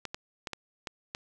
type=clicks; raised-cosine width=0.2 ms; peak=-18 dBFS; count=6; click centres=0.053 / 0.145 / 0.472 / 0.533 / 0.872 / 1.149 s; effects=none